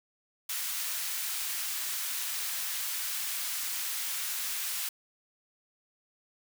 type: high-pass noise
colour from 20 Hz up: white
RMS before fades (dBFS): -34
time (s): 0.49-4.89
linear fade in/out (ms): 5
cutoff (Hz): 1300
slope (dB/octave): 12
effects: none